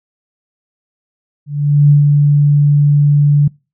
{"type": "tone with ADSR envelope", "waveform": "sine", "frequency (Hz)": 145.4, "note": "D3", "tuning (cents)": -17, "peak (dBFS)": -3, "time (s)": [1.46, 3.48], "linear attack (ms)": 440, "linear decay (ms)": 130, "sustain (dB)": -3, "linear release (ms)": 7, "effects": ["noise-tail reverb RT60 0.3 s tail -26 dB re dry"]}